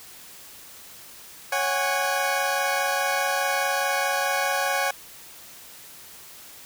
20% pulse chord, C# suspended fourth, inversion none, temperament equal with one note detuned, 554.4 / 740 / 819.2 Hz, C#5 / F#5 / G#5, 0 / 0 / -24 cents, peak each -22 dBFS, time 1.52-4.91 s, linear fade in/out 5 ms, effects white hiss -45 dBFS RMS until 6.65 s

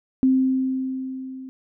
sine tone with level ramp, 261.6 Hz, C4, in tune, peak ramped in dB -13 to -34 dBFS, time 0.23-1.49 s, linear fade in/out 0 ms, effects none

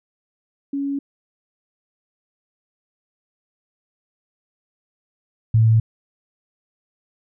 sine tone pair in turn, 279.4 / 111.84 Hz, C#4 / A2, +14 / +29 cents, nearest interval octave + major third, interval 1585 cents, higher first, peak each -21 / -11 dBFS, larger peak second, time 0.73-0.99 / 5.54-5.8 s, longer neither, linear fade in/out 5 ms, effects none

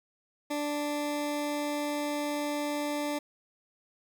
20% pulse tone, 293.5 Hz, D4, 1 cent flat, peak -25 dBFS, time 0.5-3.19 s, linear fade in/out 10 ms, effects none

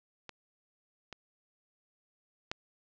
clicks, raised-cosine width 0.2 ms, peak -25 / -25 / -16 dBFS, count 3, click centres 0.293 / 1.127 / 2.515 s, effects low-pass 5000 Hz 12 dB/octave

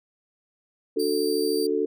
sine chord, D major, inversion none, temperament just, 293.7 / 367.1 / 440.5 Hz, D4 / F#4 / A4, 0 / -14 / +2 cents, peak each -28 / -27 / -24 dBFS, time 0.96-1.86 s, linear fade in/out 10 ms
sawtooth tone, 4660 Hz, D8, 14 cents flat, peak -29 dBFS, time 0.99-1.67 s, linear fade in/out 10 ms
effects none

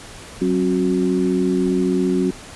sine tone cluster, 187 / 270.4 / 365 Hz, F#3 / C#4 / F#4, +19 / -43 / -24 cents, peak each -20 dBFS, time 0.41-2.31 s, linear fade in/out 10 ms, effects pink hiss -38 dBFS RMS until 2.55 s + resampled to 24000 Hz

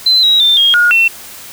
sine tone with pitch steps, 4055 / 3842 / 3577 / 3252 / 1435 / 2700 Hz, B7 / B7 / A7 / G#7 / F6 / E7, +45 / -48 / +28 / -37 / +47 / +41 cents, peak -6 dBFS, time 0.06-1.08 s, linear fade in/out 5 ms, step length 170 ms, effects white hiss -32 dBFS RMS until 1.52 s

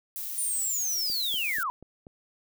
violet noise, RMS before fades -35 dBFS, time 0.16-1.63 s, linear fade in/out 0 ms
sine linear sweep, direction down, 9397 to 940 Hz, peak -27 dBFS, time 0.38-1.7 s, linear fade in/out 0 ms
click train, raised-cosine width 2 ms, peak -33 dBFS, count 5, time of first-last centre 1.1-2.069 s, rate 4.13 Hz
effects none

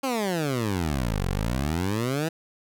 15% pulse exponential two-way sweep, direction down then up, 278.4 to 43.65 to 167.2 Hz, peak -18 dBFS, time 0.03-2.29 s, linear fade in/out 10 ms, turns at 1.26 s, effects none

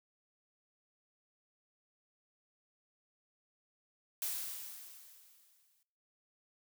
blue noise with exponential decay, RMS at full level -36 dBFS, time 4.22-5.83 s, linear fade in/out 1 ms, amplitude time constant 350 ms, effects noise-tail reverb RT60 0.8 s tail -22 dB re dry

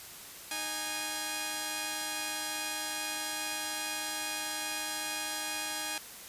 5% pulse tone pair together, 309.3 / 824 Hz, D#4 / G#5, -10 / -14 cents, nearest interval octave + perfect fourth, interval 1696 cents, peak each -29 / -23 dBFS, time 0.51-5.98 s, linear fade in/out 2 ms, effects white hiss -47 dBFS RMS until 6.28 s + resampled to 32000 Hz

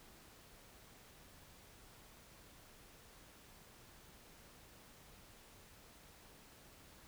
silence, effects pink hiss -61 dBFS RMS until 7.07 s

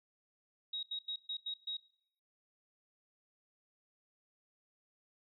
sine tone bursts at uneven times, 3795 Hz, A#7, 30 cents sharp, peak -37 dBFS, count 6, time 0.73-0.83 / 0.91-0.99 / 1.08-1.16 / 1.29-1.37 / 1.46-1.54 / 1.67-1.77 s, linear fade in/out 5 ms, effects noise-tail reverb RT60 0.6 s tail -17 dB re dry

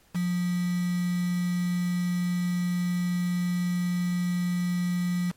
sine tone with quantisation, 177.3 Hz, F3, 26 cents sharp, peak -24 dBFS, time 0.14-5.32 s, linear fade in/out 20 ms, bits 6, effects pink hiss -61 dBFS RMS until 5.36 s + MP3 64 kbps

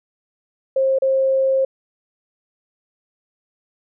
sine tone with dropouts, 533 Hz, C5, 32 cents sharp, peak -14 dBFS, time 0.76-1.65 s, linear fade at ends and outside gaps 5 ms, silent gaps 0.987-1.02 s, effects none

